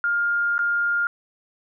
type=tone with dropouts; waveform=sine; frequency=1409 Hz; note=F6; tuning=15 cents sharp; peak=-19 dBFS; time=0.04-1.07 s; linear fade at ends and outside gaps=1 ms; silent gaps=0.581-0.591 s; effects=none